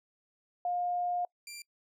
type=tone pair in turn; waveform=sine / 15% pulse; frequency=710 / 2370 Hz; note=F5 / D7; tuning=+28 / +15 cents; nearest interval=octave + major sixth; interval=2087 cents; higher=second; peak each=-29 / -36 dBFS; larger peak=first; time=0.65-1.25 / 1.47-1.62 s; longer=first; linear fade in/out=2 ms; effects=noise-tail reverb RT60 0.1 s tail -26 dB re dry